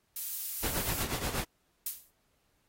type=noise; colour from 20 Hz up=violet; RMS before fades=-35 dBFS; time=0.16-1.03 s; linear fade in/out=2 ms
type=noise with tremolo; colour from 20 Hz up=pink; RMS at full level=-32 dBFS; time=0.63-1.44 s; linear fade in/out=2 ms; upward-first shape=triangle; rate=8.3 Hz; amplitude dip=75%
type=noise with exponential decay; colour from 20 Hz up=violet; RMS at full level=-29 dBFS; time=1.86-2.11 s; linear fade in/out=5 ms; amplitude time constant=54 ms
effects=pink hiss -74 dBFS RMS until 2.68 s + AAC 48 kbps